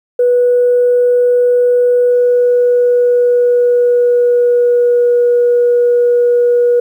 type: tone with pitch glide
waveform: sine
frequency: 490 to 483 Hz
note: B4 to B4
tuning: -14 to -39 cents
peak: -6 dBFS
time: 0.19-6.8 s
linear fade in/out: 5 ms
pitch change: -25 cents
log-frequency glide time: 2.1-5.11 s
effects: tanh soft clip ceiling -3 dBFS + 8-bit